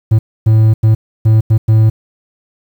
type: tone bursts at uneven times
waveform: triangle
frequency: 110 Hz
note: A2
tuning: in tune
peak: -3 dBFS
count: 6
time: 0.11-0.19 / 0.46-0.74 / 0.83-0.95 / 1.25-1.41 / 1.5-1.58 / 1.68-1.9 s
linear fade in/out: 10 ms
effects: 7-bit